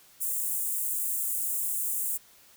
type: high-pass noise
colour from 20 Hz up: white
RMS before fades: -30 dBFS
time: 0.2-2.18 s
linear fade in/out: 20 ms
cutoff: 7500 Hz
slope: 48 dB/octave
effects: white hiss -57 dBFS RMS until 2.56 s